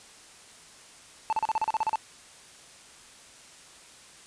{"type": "tone bursts", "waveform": "triangle", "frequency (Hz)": 880, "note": "A5", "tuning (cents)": 0, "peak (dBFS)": -21, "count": 11, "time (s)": [1.3, 1.957], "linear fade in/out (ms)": 0, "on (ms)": 27, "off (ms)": 36, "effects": ["white hiss -51 dBFS RMS until 4.26 s", "resampled to 22050 Hz"]}